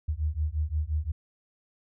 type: beating tone pair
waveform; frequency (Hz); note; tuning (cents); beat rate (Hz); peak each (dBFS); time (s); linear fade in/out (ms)
sine; 74 / 79.7; D2 / D#2; +14 / +42; 5.7; -29; 0.08-1.12; 10
effects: none